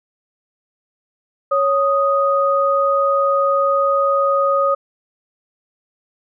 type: tone pair together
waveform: sine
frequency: 554.4 / 1244.6 Hz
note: C#5 / D#6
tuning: 0 / 0 cents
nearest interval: octave + major second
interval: 1400 cents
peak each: -16 dBFS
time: 1.51-4.75 s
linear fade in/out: 10 ms
effects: none